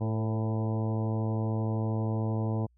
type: harmonic tone with a mistuned harmonic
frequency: 110 Hz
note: A2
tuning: in tune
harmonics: 1 / 2 / 3 / 4 / 5 / 6 / 7 / 8 / 9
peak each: -28 / -34 / -38 / -40 / -42 / -44 / -45 / -46 / -47 dBFS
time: 0-2.67 s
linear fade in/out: 20 ms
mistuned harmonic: 4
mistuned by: +28 cents
effects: added 60 Hz sine -62 dBFS peak until 2.77 s